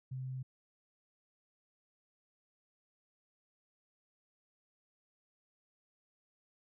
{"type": "tone", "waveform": "sine", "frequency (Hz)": 130, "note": "C3", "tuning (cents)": -11, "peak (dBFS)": -38, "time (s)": [0.11, 0.43], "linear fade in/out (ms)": 10, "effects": []}